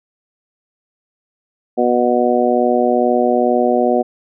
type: harmonic tone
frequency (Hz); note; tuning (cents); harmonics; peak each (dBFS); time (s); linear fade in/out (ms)
122.3; B2; -16; 2 / 3 / 4 / 5 / 6; -18 / -18 / -18 / -18 / -18; 1.77-4.03; 20
effects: none